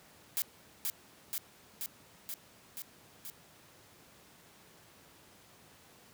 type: noise with echo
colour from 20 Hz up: blue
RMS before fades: -32 dBFS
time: 0.37-0.42 s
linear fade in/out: 0 ms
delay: 480 ms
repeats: 6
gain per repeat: -2 dB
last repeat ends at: 3.3 s
effects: pink hiss -59 dBFS RMS until 6.13 s + high-pass 100 Hz 12 dB/octave